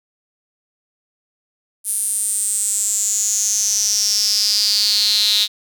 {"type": "tone with high-pass filter sweep", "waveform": "sawtooth", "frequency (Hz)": 207.7, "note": "G#3", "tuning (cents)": 0, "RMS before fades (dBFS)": -18, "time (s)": [1.84, 5.48], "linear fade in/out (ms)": 50, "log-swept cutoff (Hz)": [10000, 3800], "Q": 8.9, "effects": []}